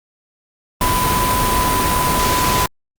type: tone in noise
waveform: sine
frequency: 1000 Hz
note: B5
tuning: 21 cents sharp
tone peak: -17 dBFS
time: 0.81-2.66 s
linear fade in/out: 2 ms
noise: pink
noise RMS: -18 dBFS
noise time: 0.81-2.66 s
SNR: -2 dB
effects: Opus 32 kbps